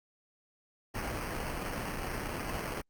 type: noise with sample-and-hold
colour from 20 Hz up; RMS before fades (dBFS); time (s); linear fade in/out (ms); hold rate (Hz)
pink; -36; 0.94-2.82; 20; 3675
effects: Opus 48 kbps